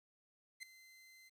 sawtooth tone with ADSR envelope, 2066 Hz, C7, 22 cents flat, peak -39 dBFS, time 0.6-1.3 s, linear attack 29 ms, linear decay 3 ms, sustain -17 dB, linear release 24 ms, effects low-pass 11000 Hz 12 dB/octave + 12-bit

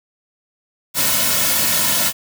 white noise with comb filter, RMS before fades -17 dBFS, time 0.94-2.13 s, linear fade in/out 50 ms, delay 2.5 ms, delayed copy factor -0.7, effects none

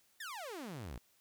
sawtooth exponential sweep, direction down, 1882 to 52.5 Hz, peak -39 dBFS, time 0.2-0.98 s, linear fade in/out 5 ms, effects white hiss -71 dBFS RMS until 1.2 s

